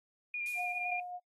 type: tone with vibrato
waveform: sine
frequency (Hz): 2421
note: D#7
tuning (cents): -48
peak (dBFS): -34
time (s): 0.34-1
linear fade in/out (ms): 2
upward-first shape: square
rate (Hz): 7.8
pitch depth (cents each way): 17
type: noise with exponential decay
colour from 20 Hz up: violet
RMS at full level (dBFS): -42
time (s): 0.46-1.11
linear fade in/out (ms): 1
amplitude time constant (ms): 140
type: tone with tremolo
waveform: sine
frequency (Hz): 717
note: F5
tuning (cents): +45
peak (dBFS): -35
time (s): 0.55-1.2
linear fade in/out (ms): 50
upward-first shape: sine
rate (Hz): 3.3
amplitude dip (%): 50
effects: noise-tail reverb RT60 0.1 s tail -25 dB re dry + AAC 32 kbps